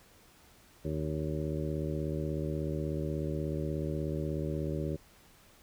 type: harmonic tone with a mistuned harmonic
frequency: 76.5 Hz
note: D#2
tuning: 29 cents flat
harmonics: 1 / 2 / 3 / 4 / 5 / 6 / 7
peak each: -38 / -35 / -43 / -39 / -39 / -44 / -42 dBFS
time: 0.84-4.97 s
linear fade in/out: 20 ms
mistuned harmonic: 7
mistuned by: +65 cents
effects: pink hiss -60 dBFS RMS until 5.62 s